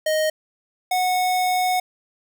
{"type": "tone pair in turn", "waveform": "square", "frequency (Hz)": [622.3, 733.8], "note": ["D#5", "F#5"], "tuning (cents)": [0, -15], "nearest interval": "minor third", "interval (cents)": 285, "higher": "second", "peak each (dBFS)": -19, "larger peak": "neither", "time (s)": [[0.06, 0.3], [0.91, 1.8]], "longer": "second", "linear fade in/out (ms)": 5, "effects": []}